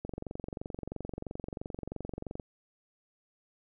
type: click train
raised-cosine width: 2 ms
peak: -24 dBFS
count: 55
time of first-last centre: 0.05-2.398 s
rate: 23 Hz
effects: none